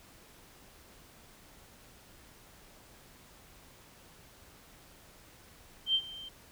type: tone with ADSR envelope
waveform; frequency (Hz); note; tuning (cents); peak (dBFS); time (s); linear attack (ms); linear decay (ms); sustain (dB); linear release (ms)
sine; 3136; G7; 0; -23; 5.86-6.29; 84; 64; -19; 8
effects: pink hiss -57 dBFS RMS until 6.51 s